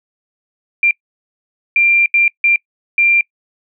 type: tone bursts at uneven times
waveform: sine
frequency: 2377 Hz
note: D7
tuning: 20 cents sharp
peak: -8 dBFS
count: 5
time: 0.83-0.91 / 1.76-2.06 / 2.14-2.28 / 2.44-2.56 / 2.98-3.21 s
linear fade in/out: 2 ms
effects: noise-tail reverb RT60 0.1 s tail -25 dB re dry